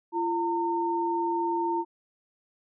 sine tone pair together, 341.6 / 912 Hz, F4 / A#5, -38 / -38 cents, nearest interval octave + perfect fourth, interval 1700 cents, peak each -28 / -27 dBFS, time 0.12-1.85 s, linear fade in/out 50 ms, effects none

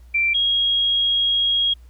sine tone pair in turn, 2352 / 3282 Hz, D7 / G#7, +2 / -21 cents, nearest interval tritone, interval 577 cents, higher second, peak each -16 dBFS, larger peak neither, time 0.14-0.34 / 0.34-1.74 s, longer second, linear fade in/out 10 ms, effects added 60 Hz sine -42 dBFS peak until 1.89 s + pink hiss -61 dBFS RMS until 1.89 s

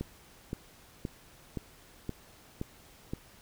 click train, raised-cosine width 3 ms, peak -21 dBFS, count 7, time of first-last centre 0.01-3.135 s, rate 1.92 Hz, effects pink hiss -57 dBFS RMS until 3.41 s

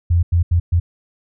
sine tone bursts at uneven times, 86 Hz, F2, 26 cents flat, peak -11 dBFS, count 4, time 0.1-0.23 / 0.32-0.43 / 0.51-0.6 / 0.72-0.8 s, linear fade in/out 10 ms, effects none

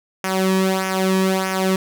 sawtooth tone with flanger, 189.3 Hz, F#3, 40 cents sharp, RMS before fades -19 dBFS, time 0.24-1.76 s, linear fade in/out 2 ms, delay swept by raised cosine 0.24 to 1.44 ms, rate 1.6 Hz, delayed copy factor -0.7, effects none

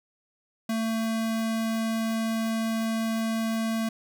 square tone, 224.3 Hz, A3, 34 cents sharp, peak -26 dBFS, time 0.69-3.89 s, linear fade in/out 5 ms, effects none

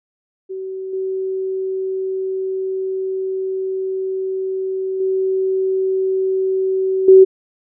sine tone with level steps, 379.8 Hz, F#4, 45 cents sharp, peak -24 / -19 / -15 / -3 dBFS, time 0.49-7.25 s, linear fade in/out 20 ms, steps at 0.93 / 5 / 7.08 s, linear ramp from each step 5 ms, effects none

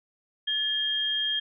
sine tone pair together, 1729 / 3221 Hz, A6 / G7, -31 / +46 cents, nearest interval major seventh, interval 1077 cents, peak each -34 / -25 dBFS, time 0.47-1.4 s, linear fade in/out 10 ms, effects none

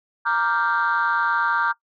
sine chord, G minor seventh, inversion first, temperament equal, 932.3 / 1174.7 / 1396.9 / 1568 Hz, Bb5 / D6 / F6 / G6, 0 / 0 / 0 / 0 cents, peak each -23 dBFS, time 0.25-1.73 s, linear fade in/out 20 ms, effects noise-tail reverb RT60 0.1 s tail -20 dB re dry + tanh soft clip ceiling -12 dBFS

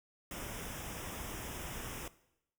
pink band-stop noise, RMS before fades -43 dBFS, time 0.31-2.08 s, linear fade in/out 2 ms, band 3600 to 5100 Hz, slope 96 dB/octave, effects noise-tail reverb RT60 0.8 s tail -18 dB re dry

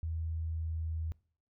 sine tone with pitch glide, 81.1 to 80.59 Hz, E2 to E2, -28 to -39 cents, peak -33 dBFS, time 0.03-1.12 s, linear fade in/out 0 ms, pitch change -11 cents, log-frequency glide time 0.2-0.89 s, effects noise-tail reverb RT60 0.5 s tail -23 dB re dry

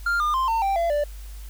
triangle tone with pitch steps, 1396.9 / 1209.1 / 1046.5 / 905.8 / 784 / 678.6 / 587.3 Hz, F6 / D#6 / C6 / A#5 / G5 / F5 / D5, 0 / -50 / 0 / -50 / 0 / -50 / 0 cents, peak -18 dBFS, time 0.06-1.04 s, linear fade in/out 5 ms, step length 140 ms, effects added 50 Hz sine -35 dBFS peak until 1.49 s + white hiss -50 dBFS RMS until 1.49 s

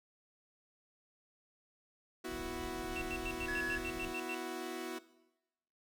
sawtooth chord, B suspended fourth, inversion none, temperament equal, 246.9 / 329.6 / 370 Hz, B3 / E4 / F#4, 0 / 0 / 0 cents, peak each -43 / -40 / -38 dBFS, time 2.24-4.99 s, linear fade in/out 10 ms
brown noise, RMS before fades -48 dBFS, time 2.27-4.14 s, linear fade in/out 50 ms
triangle tone bursts, 2693 Hz, E7, 36 cents sharp, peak -38 dBFS, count 10, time 2.96-4.345 s, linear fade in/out 0 ms, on 53 ms, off 95 ms
triangle tone, 1692 Hz, G#6, 32 cents sharp, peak -35 dBFS, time 3.48-3.78 s, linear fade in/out 5 ms
effects noise-tail reverb RT60 1.0 s tail -18 dB re dry

